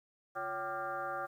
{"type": "tone with frequency modulation", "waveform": "sine", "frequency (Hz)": 979, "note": "B5", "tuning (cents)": -15, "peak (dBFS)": -35, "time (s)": [0.35, 1.27], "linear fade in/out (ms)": 20, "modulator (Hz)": 209, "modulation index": 2.4, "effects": ["11-bit"]}